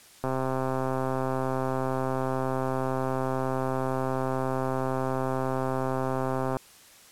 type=click train; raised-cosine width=1 ms; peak=-15 dBFS; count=830; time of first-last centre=0.24-6.568 s; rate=131 Hz; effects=white hiss -53 dBFS RMS until 7.11 s + low-pass 12000 Hz 12 dB/octave

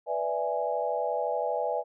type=chord; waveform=sine; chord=E dominant seventh; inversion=second; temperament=equal; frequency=493.9 / 587.3 / 659.3 / 830.6 Hz; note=B4 / D5 / E5 / G#5; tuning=0 / 0 / 0 / 0 cents; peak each=-32 dBFS; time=0.06-1.84 s; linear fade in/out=50 ms; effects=none

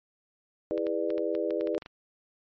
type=chord; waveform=sine; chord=E dominant seventh; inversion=none; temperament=just; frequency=329.6 / 412 / 494.4 / 593.3 Hz; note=E4 / G#4 / B4 / D5; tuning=0 / -14 / +2 / +18 cents; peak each=-32 dBFS; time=0.71-1.78 s; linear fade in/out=0 ms
type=clicks; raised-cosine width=0.3 ms; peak=-26 dBFS; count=11; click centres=0.778 / 0.868 / 1.104 / 1.18 / 1.351 / 1.507 / 1.61 / 1.673 / 1.748 / 1.822 / 1.861 s
effects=MP3 32 kbps

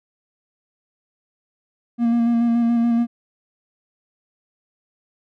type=tone with vibrato; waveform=triangle; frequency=234.4 Hz; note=A#3; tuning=10 cents sharp; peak=-13 dBFS; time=1.98-3.07 s; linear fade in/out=50 ms; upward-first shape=square; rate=7 Hz; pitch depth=17 cents each way; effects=none

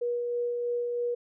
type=tone with tremolo; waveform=sine; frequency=481 Hz; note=B4; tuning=46 cents flat; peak=-26 dBFS; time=0.01-1.15 s; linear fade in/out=10 ms; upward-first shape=sine; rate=3.1 Hz; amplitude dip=25%; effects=none

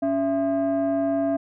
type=tone pair together; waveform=sine; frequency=280 / 666 Hz; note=C#4 / E5; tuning=+18 / +18 cents; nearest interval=octave + minor third; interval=1500 cents; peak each=-21 / -21 dBFS; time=0.02-1.37 s; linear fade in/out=10 ms; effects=tanh soft clip ceiling -17 dBFS

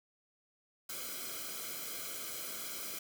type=noise with comb filter; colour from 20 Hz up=white; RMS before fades=-42 dBFS; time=0.89-2.99 s; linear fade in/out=5 ms; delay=1.1 ms; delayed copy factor=-1; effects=none

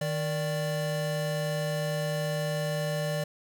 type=tone pair together; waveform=square; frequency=155.56 / 587.3 Hz; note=D#3 / D5; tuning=0 / 0 cents; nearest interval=octave + major seventh; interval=2300 cents; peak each=-31 / -32 dBFS; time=0.01-3.24 s; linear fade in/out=5 ms; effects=none

